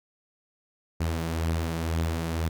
sawtooth beating tone pair, 81.6 / 83.6 Hz, E2 / E2, -17 / +25 cents, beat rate 2 Hz, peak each -23 / -29 dBFS, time 1-2.49 s, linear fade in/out 10 ms, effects none

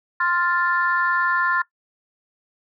sine chord, F major, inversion second, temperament equal, 1046.5 / 1396.9 / 1760 Hz, C6 / F6 / A6, 0 / 0 / 0 cents, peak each -22 dBFS, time 0.2-1.62 s, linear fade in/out 5 ms, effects noise-tail reverb RT60 0.1 s tail -19 dB re dry + tanh soft clip ceiling -8 dBFS

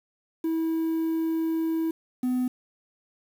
triangle tone pair in turn, 324.6 / 251.7 Hz, E4 / B3, -27 / +33 cents, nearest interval major third, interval 440 cents, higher first, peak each -21 / -20 dBFS, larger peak second, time 0.44-1.91 / 2.23-2.48 s, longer first, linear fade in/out 5 ms, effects tanh soft clip ceiling -17 dBFS + 8-bit

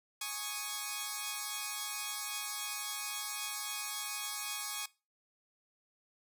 5% pulse chord, Ab suspended fourth, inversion none, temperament equal, 830.6 / 1108.7 / 1244.5 Hz, Ab5 / Db6 / Eb6, 0 / 0 / 0 cents, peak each -30 / -28 / -32 dBFS, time 0.21-4.86 s, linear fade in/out 5 ms, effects noise-tail reverb RT60 0.3 s tail -21 dB re dry

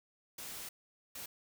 white noise bursts at uneven times, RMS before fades -45 dBFS, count 2, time 0.38-0.69 / 1.15-1.26 s, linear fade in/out 5 ms, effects none

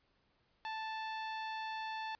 sawtooth tone, 880 Hz, A5, in tune, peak -35 dBFS, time 0.65-2.15 s, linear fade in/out 0 ms, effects pink hiss -75 dBFS RMS until 2.19 s + resampled to 11025 Hz

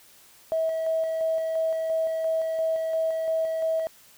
triangle tone with tremolo, 646 Hz, E5, 35 cents flat, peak -18 dBFS, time 0.52-3.87 s, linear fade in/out 0 ms, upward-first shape square, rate 2.9 Hz, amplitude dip 40%, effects tanh soft clip ceiling -20 dBFS + white hiss -54 dBFS RMS until 4.17 s

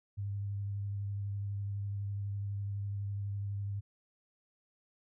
sine tone with vibrato, 100.5 Hz, G2, 44 cents sharp, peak -34 dBFS, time 0.17-3.81 s, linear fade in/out 20 ms, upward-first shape triangle, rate 12 Hz, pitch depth 20 cents each way, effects none

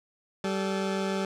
20% pulse tone pair together, 193.38 / 433.6 Hz, G3 / A4, -23 / -25 cents, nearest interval octave + major second, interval 1398 cents, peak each -23 / -30 dBFS, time 0.44-1.25 s, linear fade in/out 2 ms, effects low-pass 7000 Hz 12 dB/octave

